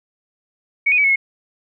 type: tone with pitch steps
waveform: sine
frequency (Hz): 2236 / 2478 / 2286 / 2193 / 2171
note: C#7 / D#7 / D7 / C#7 / C#7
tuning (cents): +14 / -8 / -47 / -19 / -37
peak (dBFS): -12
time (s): 0.86-1.16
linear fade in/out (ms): 10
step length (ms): 60
effects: none